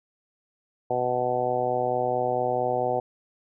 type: harmonic tone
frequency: 124.4 Hz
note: B2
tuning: 13 cents sharp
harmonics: 1 / 2 / 3 / 4 / 5 / 6 / 7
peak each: -37 / -38 / -32 / -28 / -29 / -27 / -34 dBFS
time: 0.9-3 s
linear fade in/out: 5 ms
effects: none